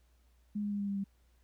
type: tone with pitch steps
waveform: sine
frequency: 207.7 / 205.6 / 203.4 / 201.3 / 199.24 / 197.18 Hz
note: G#3 / G#3 / G#3 / G3 / G3 / G3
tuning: 0 / -17 / -36 / +46 / +28 / +10 cents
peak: -32 dBFS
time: 0.55-1.042 s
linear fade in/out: 10 ms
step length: 82 ms
effects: added 60 Hz sine -64 dBFS peak until 1.43 s + pink hiss -75 dBFS RMS until 1.43 s